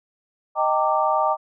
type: chord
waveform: sine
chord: Eb major seventh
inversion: none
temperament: equal with one note detuned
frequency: 622.3 / 784 / 913.1 / 1174.7 Hz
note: Eb5 / G5 / Bb5 / D6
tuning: 0 / 0 / -36 / 0 cents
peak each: -23 dBFS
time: 0.55-1.37 s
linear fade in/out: 50 ms
effects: none